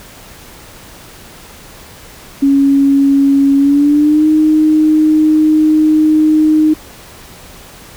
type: tone with pitch glide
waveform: sine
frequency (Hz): 277.2 to 309.4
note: C#4 to D#4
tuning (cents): 0 to -10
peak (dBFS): -6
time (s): 2.42-6.74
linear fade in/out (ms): 10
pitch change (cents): +190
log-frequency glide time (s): 3.57-4.27
effects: pink hiss -36 dBFS RMS until 7.96 s